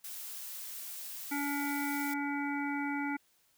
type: noise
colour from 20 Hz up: blue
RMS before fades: -43 dBFS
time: 0.04-2.14 s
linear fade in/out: 5 ms
type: harmonic tone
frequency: 285.1 Hz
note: C#4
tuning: 49 cents sharp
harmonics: 1 / 3 / 5 / 7 / 8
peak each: -34 / -39 / -41 / -42 / -43 dBFS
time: 1.31-3.17 s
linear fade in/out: 10 ms
effects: white hiss -70 dBFS RMS until 3.57 s